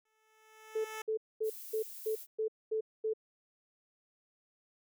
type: tone with exponential growth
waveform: 10% pulse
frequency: 436.6 Hz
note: A4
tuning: 13 cents flat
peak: -30 dBFS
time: 0.05-1.02 s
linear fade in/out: 5 ms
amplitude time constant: 210 ms
type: tone bursts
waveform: sine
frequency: 437.9 Hz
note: A4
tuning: 8 cents flat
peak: -30 dBFS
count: 8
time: 0.75-3.136 s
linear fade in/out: 10 ms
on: 97 ms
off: 230 ms
type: noise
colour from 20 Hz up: violet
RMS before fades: -47 dBFS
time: 1.43-2.27 s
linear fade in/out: 50 ms
effects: none